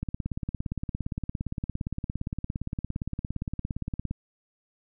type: click train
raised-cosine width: 5 ms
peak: -18 dBFS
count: 72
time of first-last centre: 0.03-4.11 s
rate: 17.4 Hz
effects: none